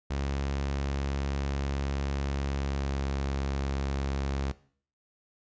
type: tone with pitch glide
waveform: sawtooth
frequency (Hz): 69.3 to 68.58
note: C#2 to C#2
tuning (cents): 0 to -18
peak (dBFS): -25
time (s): 0.1-4.52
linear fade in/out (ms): 10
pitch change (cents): -18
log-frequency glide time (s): 2.56-3.04
effects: noise-tail reverb RT60 0.5 s tail -18 dB re dry + resampled to 16000 Hz